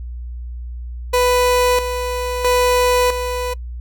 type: tone with tremolo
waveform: 30% pulse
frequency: 495.6 Hz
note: B4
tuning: 6 cents sharp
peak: -10 dBFS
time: 1.13-3.54 s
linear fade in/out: 10 ms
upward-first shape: square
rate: 0.76 Hz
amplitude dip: 60%
effects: noise-tail reverb RT60 0.1 s tail -24 dB re dry + added 60 Hz sine -26 dBFS peak until 3.8 s